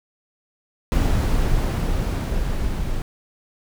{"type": "noise with level ramp", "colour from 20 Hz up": "brown", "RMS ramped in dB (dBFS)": [-17, -25], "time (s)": [0.92, 3.02], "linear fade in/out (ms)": 0, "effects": []}